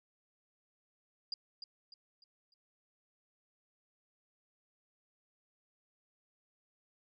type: tone with echo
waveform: sine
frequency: 4827 Hz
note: D8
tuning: 47 cents sharp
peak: -35 dBFS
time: 1.32-1.34 s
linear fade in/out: 2 ms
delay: 300 ms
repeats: 4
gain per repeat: -8 dB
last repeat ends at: 2.54 s
effects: none